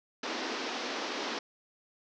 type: band-pass noise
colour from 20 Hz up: pink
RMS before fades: -36 dBFS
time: 0.23-1.39 s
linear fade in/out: 5 ms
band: 240 to 5800 Hz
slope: 48 dB/octave
effects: none